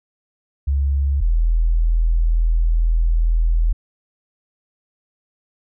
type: tone pair in turn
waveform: sine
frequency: 69.3 / 41.11 Hz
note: C#2 / E1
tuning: 0 / -4 cents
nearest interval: major sixth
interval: 904 cents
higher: first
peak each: -15 / -13 dBFS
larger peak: second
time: 0.67-1.21 / 1.21-3.73 s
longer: second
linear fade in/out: 10 ms
effects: none